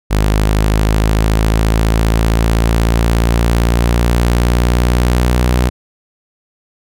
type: linear sweep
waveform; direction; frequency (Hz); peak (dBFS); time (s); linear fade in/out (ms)
sawtooth; up; 51.91 to 61.74; -6; 0.1-5.7; 20
effects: none